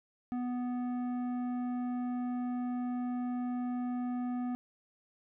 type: tone with tanh clipping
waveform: sine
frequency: 246.9 Hz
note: B3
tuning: in tune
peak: -34 dBFS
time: 0.32-4.55 s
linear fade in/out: 0 ms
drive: 11 dB
effects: none